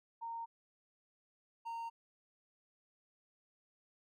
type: tone pair in turn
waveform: sine / triangle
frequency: 922 / 922 Hz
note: A#5 / A#5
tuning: -19 / -19 cents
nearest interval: unison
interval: 0 cents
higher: neither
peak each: -40 / -38 dBFS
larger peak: second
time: 0.21-0.46 / 1.65-1.9 s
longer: neither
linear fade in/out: 20 ms
effects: none